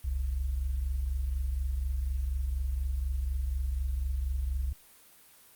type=tone pair together; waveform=sine; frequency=42.59 / 66.7 Hz; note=F1 / C2; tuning=-43 / +34 cents; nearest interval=minor sixth; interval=777 cents; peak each=-35 / -29 dBFS; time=0.04-4.73 s; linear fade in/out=10 ms; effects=white hiss -57 dBFS RMS until 5.55 s + Opus 32 kbps